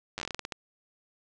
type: slowing click train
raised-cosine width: 0.2 ms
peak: -17 dBFS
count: 12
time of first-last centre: 0.18-0.522 s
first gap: 9 ms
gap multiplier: 1.23
effects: resampled to 22050 Hz + 8-bit